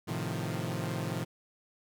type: chord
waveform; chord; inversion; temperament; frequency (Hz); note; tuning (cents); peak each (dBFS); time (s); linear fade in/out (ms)
sawtooth; F dominant seventh; first; equal; 110 / 130.81 / 155.56 / 174.61; A2 / C3 / Eb3 / F3; 0 / 0 / 0 / 0; -34; 0.07-1.25; 20
effects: none